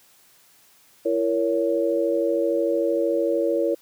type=chord; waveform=sine; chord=A# diminished; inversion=second; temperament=just; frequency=335.6 / 466.2 / 559.4 Hz; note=E4 / A#4 / C#5; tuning=+31 / 0 / +16 cents; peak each=-24 / -24 / -23 dBFS; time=1.05-3.75 s; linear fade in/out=10 ms; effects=white hiss -56 dBFS RMS until 3.81 s + high-pass 80 Hz 12 dB/octave